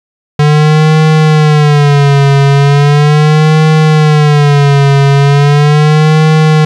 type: tone with vibrato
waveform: square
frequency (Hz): 147.6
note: D3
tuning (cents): +9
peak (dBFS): -4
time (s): 0.39-6.65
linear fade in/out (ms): 5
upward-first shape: sine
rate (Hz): 0.38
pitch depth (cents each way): 100
effects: low-pass 5000 Hz 12 dB/octave + 7-bit